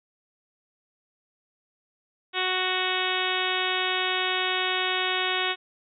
harmonic tone, 370 Hz, F#4, in tune, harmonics 1 / 2 / 3 / 4 / 5 / 6 / 7 / 8 / 9 / 10, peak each -33 / -33 / -33 / -33 / -33 / -33 / -33 / -33 / -33 / -33 dBFS, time 2.33-5.56 s, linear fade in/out 50 ms, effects none

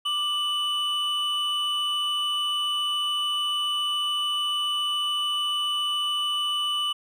triangle tone pair together, 1180 / 2973 Hz, D6 / F#7, +8 / +8 cents, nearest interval octave + major third, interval 1600 cents, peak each -29 / -23 dBFS, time 0.05-6.93 s, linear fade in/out 10 ms, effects none

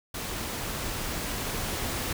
pink noise with level ramp, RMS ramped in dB -34 to -31 dBFS, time 0.14-2.13 s, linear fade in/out 5 ms, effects none

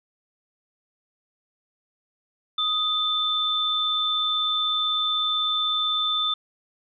sine tone pair together, 1250 / 3542 Hz, D#6 / A7, +8 / +11 cents, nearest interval octave + tritone, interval 1803 cents, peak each -28 / -22 dBFS, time 2.58-6.34 s, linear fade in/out 5 ms, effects none

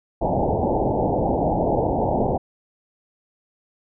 white low-pass noise, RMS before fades -21 dBFS, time 0.21-2.38 s, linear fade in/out 10 ms, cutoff 870 Hz, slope 96 dB/octave, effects none

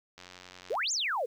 click train, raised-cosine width 0.2 ms, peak -30 dBFS, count 53, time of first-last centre 0.18-0.752 s, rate 90.9 Hz
sine exponential two-way sweep, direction up then down, 376.2 to 7459 to 434 Hz, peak -28 dBFS, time 0.7-1.26 s, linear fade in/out 10 ms, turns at 0.92 s
effects 10-bit

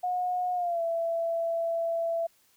sine tone with pitch glide, 724 to 667.8 Hz, F#5 to E5, -38 to +22 cents, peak -26 dBFS, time 0.03-2.27 s, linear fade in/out 10 ms, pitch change -140 cents, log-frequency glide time 0.54-0.82 s, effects white hiss -65 dBFS RMS until 2.56 s

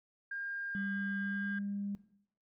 sine tone, 1607 Hz, G6, 43 cents sharp, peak -37 dBFS, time 0.31-1.59 s, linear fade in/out 5 ms
sine tone with pitch glide, 196.8 to 201.2 Hz, G3 to G3, +7 to +45 cents, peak -35 dBFS, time 0.75-1.95 s, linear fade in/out 0 ms, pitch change +38 cents, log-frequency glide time 1.23-1.64 s
effects noise-tail reverb RT60 0.7 s tail -17 dB re dry + tanh soft clip ceiling -27 dBFS

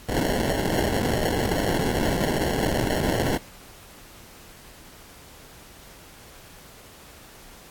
white noise with sample-and-hold, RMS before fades -24 dBFS, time 0.08-3.38 s, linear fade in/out 20 ms, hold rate 1225 Hz, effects pink hiss -47 dBFS RMS until 7.7 s + AAC 64 kbps

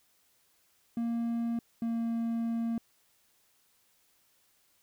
triangle tone pair in turn, 232.9 / 230.4 Hz, A#3 / A#3, -1 / -20 cents, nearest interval unison, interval 19 cents, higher first, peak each -27 dBFS, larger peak neither, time 0.97-1.59 / 1.82-2.78 s, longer second, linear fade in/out 2 ms, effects white hiss -69 dBFS RMS until 4.82 s

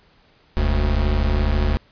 square tone pair together, 41.21 / 73.42 Hz, E1 / D2, 0 / 0 cents, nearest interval minor seventh, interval 1000 cents, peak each -20 / -20 dBFS, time 0.57-1.77 s, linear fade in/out 0 ms, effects pink hiss -56 dBFS RMS until 1.91 s + resampled to 11025 Hz

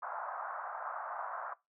white band-pass noise, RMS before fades -41 dBFS, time 0.02-1.54 s, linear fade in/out 10 ms, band 640 to 1400 Hz, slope 48 dB/octave, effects noise-tail reverb RT60 0.2 s tail -19 dB re dry

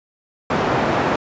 white band-pass noise, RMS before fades -19 dBFS, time 0.5-1.16 s, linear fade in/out 5 ms, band 100 to 980 Hz, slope 12 dB/octave, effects resampled to 16000 Hz

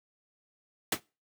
pink noise with exponential decay, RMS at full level -20 dBFS, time 0.92-1 s, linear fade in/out 5 ms, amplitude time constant 17 ms, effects noise-tail reverb RT60 0.3 s tail -24 dB re dry + high-pass 150 Hz 12 dB/octave

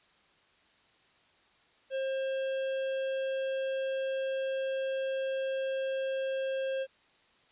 harmonic tone with a mistuned harmonic, 533 Hz, C5, 32 cents sharp, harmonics 1 / 3 / 5 / 6, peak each -30 / -44 / -48 / -49 dBFS, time 1.9-6.87 s, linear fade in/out 50 ms, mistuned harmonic 6, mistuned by +39 cents, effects white hiss -65 dBFS RMS until 7.51 s + resampled to 8000 Hz

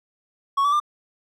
triangle tone with pitch steps, 1108.7 / 1150.5 / 1193.8 Hz, C#6 / D6 / D6, 0 / -36 / +28 cents, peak -15 dBFS, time 0.57-0.801 s, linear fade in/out 10 ms, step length 77 ms, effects none

